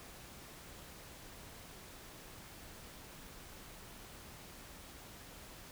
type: silence
effects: pink hiss -53 dBFS RMS until 5.71 s